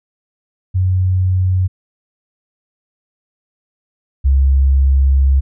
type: tone pair in turn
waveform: sine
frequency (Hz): 92.5 / 67.68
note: F#2 / C#2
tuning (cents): 0 / -41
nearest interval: perfect fourth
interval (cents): 541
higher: first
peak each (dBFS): -11 / -8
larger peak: second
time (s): 0.74-1.68 / 4.24-5.41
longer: second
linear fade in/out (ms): 20
effects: none